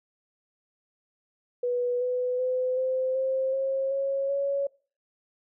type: tone with pitch steps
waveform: sine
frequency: 490 / 499.1 / 508.5 / 517.9 / 527.6 / 537.4 / 547.5 / 557.7 Hz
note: B4 / B4 / C5 / C5 / C5 / C5 / C#5 / C#5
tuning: -14 / +18 / -50 / -18 / +14 / +46 / -22 / +10 cents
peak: -24 dBFS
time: 1.63-4.67 s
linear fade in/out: 5 ms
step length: 380 ms
effects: noise-tail reverb RT60 0.4 s tail -23 dB re dry